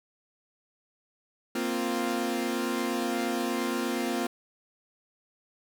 sawtooth chord, Bb suspended second, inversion none, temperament equal, 233.1 / 261.6 / 349.2 Hz, Bb3 / C4 / F4, 0 / 0 / 0 cents, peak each -28 dBFS, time 1.55-4.27 s, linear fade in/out 5 ms, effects none

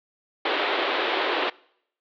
pink band-pass noise, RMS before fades -25 dBFS, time 0.45-1.5 s, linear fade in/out 5 ms, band 320 to 3900 Hz, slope 48 dB/octave, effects noise-tail reverb RT60 0.7 s tail -24 dB re dry

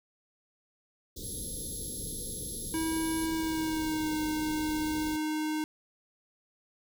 pink band-stop noise, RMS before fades -41 dBFS, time 1.16-5.17 s, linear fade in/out 10 ms, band 530 to 3400 Hz, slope 96 dB/octave
sine tone, 11070 Hz, F9, 16 cents flat, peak -38 dBFS, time 1.23-3.27 s, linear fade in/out 20 ms
square tone with pitch glide, 322.9 to 308.5 Hz, E4 to D#4, -36 to -15 cents, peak -30 dBFS, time 2.74-5.64 s, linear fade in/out 0 ms, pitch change -79 cents, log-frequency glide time 3.32-4.16 s
effects none

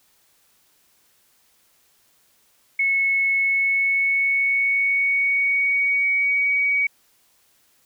sine tone with pitch glide, 2196 to 2258 Hz, C#7 to C#7, -17 to +31 cents, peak -17 dBFS, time 2.79-6.87 s, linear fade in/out 5 ms, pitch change +48 cents, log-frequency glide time 3.36-6.53 s, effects white hiss -61 dBFS RMS until 7.85 s

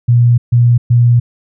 sine tone bursts at uneven times, 120 Hz, B2, 49 cents flat, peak -5 dBFS, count 3, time 0.08-0.38 / 0.52-0.78 / 0.9-1.2 s, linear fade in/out 10 ms, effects none

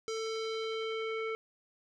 square tone with low-pass filter sweep, 444.7 Hz, A4, 18 cents sharp, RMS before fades -36 dBFS, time 0.08-1.35 s, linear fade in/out 0 ms, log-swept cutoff 6000 to 2100 Hz, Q 2.3, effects none

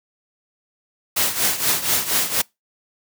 white noise with tremolo, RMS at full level -17 dBFS, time 1.16-2.42 s, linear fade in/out 10 ms, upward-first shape triangle, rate 4.2 Hz, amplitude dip 80%, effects noise-tail reverb RT60 0.2 s tail -25 dB re dry + high-pass 80 Hz 12 dB/octave

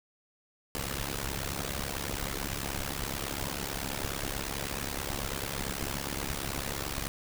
pink noise with amplitude modulation, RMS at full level -31 dBFS, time 0.75-7.08 s, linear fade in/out 0 ms, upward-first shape sine, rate 69.2 Hz, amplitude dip 90%, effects none

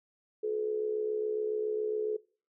sine tone with amplitude modulation, 428.4 Hz, A4, 46 cents flat, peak -26 dBFS, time 0.43-2.17 s, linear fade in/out 10 ms, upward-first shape sine, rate 67.2 Hz, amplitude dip 65%, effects noise-tail reverb RT60 0.4 s tail -22 dB re dry

